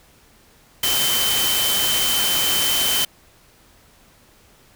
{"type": "tone in noise", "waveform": "sine", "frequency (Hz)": 3075, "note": "G7", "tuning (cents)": -34, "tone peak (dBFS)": -21, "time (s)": [0.83, 3.05], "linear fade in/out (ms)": 5, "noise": "white", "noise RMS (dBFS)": -21, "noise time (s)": [0.83, 3.05], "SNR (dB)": -3, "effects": ["pink hiss -53 dBFS RMS until 4.75 s"]}